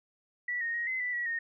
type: tone with pitch steps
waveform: sine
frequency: 1950 / 1856 / 1883 / 2048 / 1979 / 1926 / 1848 Hz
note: B6 / A#6 / A#6 / C7 / B6 / B6 / A#6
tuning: -23 / -8 / +17 / -38 / +3 / -44 / -16 cents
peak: -30 dBFS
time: 0.48-1.39 s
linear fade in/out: 5 ms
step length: 130 ms
effects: none